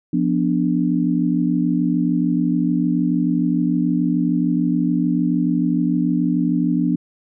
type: chord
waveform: sine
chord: B diminished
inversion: second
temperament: equal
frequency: 174.61 / 246.9 / 293.7 Hz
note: F3 / B3 / D4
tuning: 0 / 0 / 0 cents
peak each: -20 dBFS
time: 0.13-6.96 s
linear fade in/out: 5 ms
effects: none